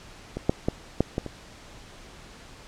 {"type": "clicks", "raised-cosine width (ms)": 2, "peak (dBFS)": [-17, -6, -9, -6, -12, -20], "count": 6, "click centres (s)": [0.37, 0.495, 0.685, 1.006, 1.181, 1.263], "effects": ["pink hiss -47 dBFS RMS until 2.67 s", "low-pass 7000 Hz 12 dB/octave"]}